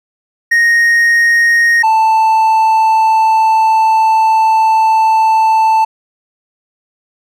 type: tone pair in turn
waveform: triangle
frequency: 1864.7 / 883.3 Hz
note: A#6 / A5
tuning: 0 / +6 cents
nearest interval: octave + minor second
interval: 1294 cents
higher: first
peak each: -5 dBFS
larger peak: neither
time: 0.51-1.83 / 1.83-5.85 s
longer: second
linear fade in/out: 10 ms
effects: none